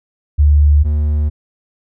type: tone pair in turn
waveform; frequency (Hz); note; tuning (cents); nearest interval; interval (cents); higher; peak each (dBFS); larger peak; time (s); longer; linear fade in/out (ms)
sine / triangle; 73.5 / 75; D2 / D2; +2 / +37; unison; 35; second; -6 / -10; first; 0.38-0.84 / 0.84-1.3; neither; 20
effects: none